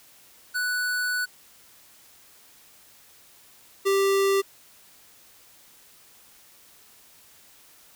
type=tone pair in turn; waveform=square; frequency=1482 / 392.5 Hz; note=F#6 / G4; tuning=+2 / +2 cents; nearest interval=octave + major seventh; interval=2300 cents; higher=first; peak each=-25 / -20 dBFS; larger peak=second; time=0.54-1.26 / 3.85-4.42 s; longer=first; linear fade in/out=20 ms; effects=white hiss -54 dBFS RMS until 7.95 s